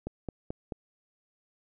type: click train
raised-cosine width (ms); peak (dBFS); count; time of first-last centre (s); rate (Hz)
2; -21; 4; 0.07-0.722; 4.6
effects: none